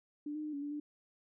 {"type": "tone with pitch steps", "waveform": "sine", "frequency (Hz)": [294.8, 305, 303, 283.4, 290.4, 295.8], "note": ["D4", "D#4", "D#4", "C#4", "D4", "D4"], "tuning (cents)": [7, -34, -46, 38, -19, 13], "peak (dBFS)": -37, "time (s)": [0.26, 0.8], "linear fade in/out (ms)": 5, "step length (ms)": 90, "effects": []}